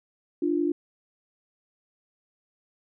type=tone pair together; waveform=sine; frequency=295.9 / 346.8 Hz; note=D4 / F4; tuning=+13 / -12 cents; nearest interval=minor third; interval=275 cents; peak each=-25 dBFS; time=0.42-0.72 s; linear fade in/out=5 ms; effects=none